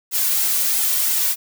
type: noise with flanger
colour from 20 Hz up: blue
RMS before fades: -19 dBFS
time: 0.11-1.36 s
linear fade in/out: 50 ms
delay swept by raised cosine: 1.7 to 2.42 ms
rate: 3 Hz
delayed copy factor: -0.5
effects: none